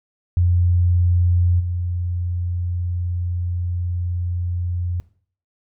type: tone with level steps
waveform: sine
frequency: 88.1 Hz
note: F2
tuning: 16 cents sharp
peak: -13 / -20 dBFS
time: 0.37-5 s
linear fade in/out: 0 ms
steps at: 1.59 s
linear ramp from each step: 20 ms
effects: noise-tail reverb RT60 0.5 s tail -19 dB re dry